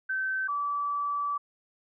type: tone pair in turn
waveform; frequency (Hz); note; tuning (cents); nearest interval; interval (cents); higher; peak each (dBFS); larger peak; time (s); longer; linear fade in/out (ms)
sine; 1541 / 1154.4; G6 / D6; -30 / -30; perfect fourth; 500; first; -27; neither; 0.09-0.48 / 0.48-1.38; second; 10
effects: none